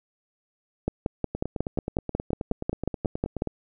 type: two click trains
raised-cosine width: 2 ms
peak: -16 / -11 dBFS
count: 21 / 15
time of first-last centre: 1.35-3.473 / 0.88-3.421 s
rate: 9.42 / 5.51 Hz
effects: none